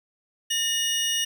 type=tone pair together; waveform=25% pulse; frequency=1816.8 / 2890 Hz; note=A#6 / F#7; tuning=-45 / -41 cents; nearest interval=minor sixth; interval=804 cents; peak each=-28 / -20 dBFS; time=0.5-1.25 s; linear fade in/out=10 ms; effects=none